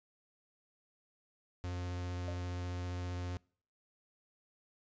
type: tone with vibrato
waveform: 45% pulse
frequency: 89.2 Hz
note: F2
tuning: 37 cents sharp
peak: -37 dBFS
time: 1.64-3.37 s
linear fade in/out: 0 ms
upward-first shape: sine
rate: 15 Hz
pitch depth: 10 cents each way
type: tone with exponential decay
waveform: sine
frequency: 600 Hz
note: D5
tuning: 37 cents sharp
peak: -39 dBFS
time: 2.28-2.44 s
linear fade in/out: 1 ms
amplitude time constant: 34 ms
effects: noise-tail reverb RT60 0.5 s tail -26 dB re dry + resampled to 16000 Hz